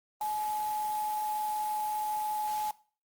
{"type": "tone in noise", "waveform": "sine", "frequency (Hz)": 850, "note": "G#5", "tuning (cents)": 40, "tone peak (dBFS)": -30, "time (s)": [0.21, 2.71], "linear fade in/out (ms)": 2, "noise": "white", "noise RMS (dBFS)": -44, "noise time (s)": [0.21, 2.71], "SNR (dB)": 11, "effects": ["noise-tail reverb RT60 0.4 s tail -19 dB re dry", "Opus 32 kbps"]}